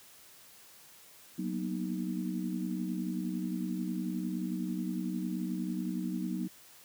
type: chord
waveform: sine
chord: B major seventh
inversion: second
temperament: equal with one note detuned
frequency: 185 / 233.1 / 244.2 / 311.1 Hz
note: F#3 / A#3 / B3 / D#4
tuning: 0 / 0 / -19 / 0 cents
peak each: -35 / -40 / -39 / -38 dBFS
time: 1.38-6.48 s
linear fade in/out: 10 ms
effects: white hiss -56 dBFS RMS until 6.84 s + high-pass 60 Hz 12 dB/octave